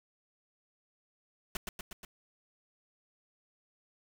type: noise with echo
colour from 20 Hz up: pink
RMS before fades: -36 dBFS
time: 1.55-1.57 s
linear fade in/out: 2 ms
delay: 120 ms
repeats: 4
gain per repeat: -3 dB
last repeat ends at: 2.05 s
effects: none